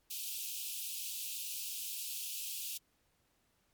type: high-pass noise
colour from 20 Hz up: white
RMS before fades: -41 dBFS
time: 0.1-2.78 s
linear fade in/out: 10 ms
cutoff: 2500 Hz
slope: 96 dB/octave
effects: pink hiss -75 dBFS RMS until 3.73 s + MP3 96 kbps